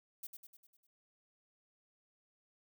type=noise with echo; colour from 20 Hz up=violet; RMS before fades=-45 dBFS; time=0.23-0.27 s; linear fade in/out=5 ms; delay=100 ms; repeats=6; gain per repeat=-5 dB; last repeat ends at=0.87 s; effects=none